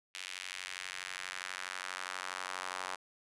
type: tone with high-pass filter sweep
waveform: square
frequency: 46.15 Hz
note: F#1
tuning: 4 cents flat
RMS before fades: -42 dBFS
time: 0.14-2.96 s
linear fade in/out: 10 ms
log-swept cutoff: 2500 to 1000 Hz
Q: 1.5
effects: resampled to 24000 Hz